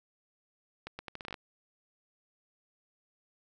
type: accelerating click train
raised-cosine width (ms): 0.3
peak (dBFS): -24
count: 10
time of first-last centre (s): 0.87-1.342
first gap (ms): 120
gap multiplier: 0.77
effects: none